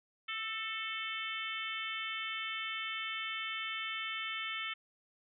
harmonic tone with a mistuned harmonic, 440 Hz, A4, in tune, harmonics 3 / 4 / 5 / 6 / 7 / 8, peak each -43 / -46 / -41 / -45 / -42 / -47 dBFS, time 0.28-4.74 s, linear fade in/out 10 ms, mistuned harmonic 4, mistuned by +30 cents, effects none

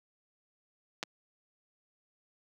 clicks, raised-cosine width 0.2 ms, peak -16 / -23 dBFS, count 2, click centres 1.029 / 1.035 s, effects high-pass 200 Hz 12 dB/octave

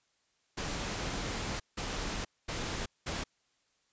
pink noise bursts at uneven times, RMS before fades -36 dBFS, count 4, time 0.57-1.6 / 1.77-2.25 / 2.48-2.86 / 3.06-3.24 s, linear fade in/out 10 ms, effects white hiss -74 dBFS RMS until 3.92 s + resampled to 16000 Hz

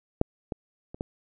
clicks, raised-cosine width 2 ms, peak -7 / -17 / -26 / -17 dBFS, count 4, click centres 0.214 / 0.522 / 0.945 / 1.009 s, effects none

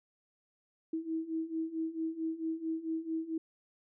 sine beating tone pair, 320.4 / 324.9 Hz, E4 / E4, -49 / -25 cents, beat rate 4.5 Hz, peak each -38 / -35 dBFS, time 0.93-3.38 s, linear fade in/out 5 ms, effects none

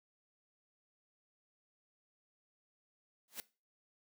white noise with exponential growth, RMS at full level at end -39 dBFS, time 3.28-3.4 s, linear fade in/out 1 ms, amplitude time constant 25 ms, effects noise-tail reverb RT60 0.3 s tail -19 dB re dry + high-pass 200 Hz 12 dB/octave

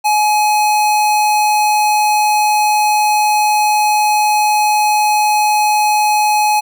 square tone, 844 Hz, G#5, 28 cents sharp, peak -11 dBFS, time 0.04-6.61 s, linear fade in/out 20 ms, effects none

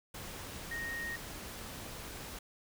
sine tone in noise, 1862 Hz, A#6, 2 cents flat, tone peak -37 dBFS, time 0.71-1.16 s, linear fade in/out 5 ms, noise pink, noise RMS -45 dBFS, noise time 0.14-2.39 s, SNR +5 dB, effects none

